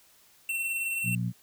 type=tone with tremolo; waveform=square; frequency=2707 Hz; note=E7; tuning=45 cents sharp; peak=-28 dBFS; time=0.49-1.15 s; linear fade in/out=2 ms; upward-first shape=sine; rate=19 Hz; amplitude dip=30%
type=harmonic tone; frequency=60 Hz; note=B1; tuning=49 cents flat; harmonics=2 / 3 / 4; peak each=-29 / -31 / -42 dBFS; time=1.03-1.33 s; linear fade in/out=50 ms
effects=white hiss -60 dBFS RMS until 1.42 s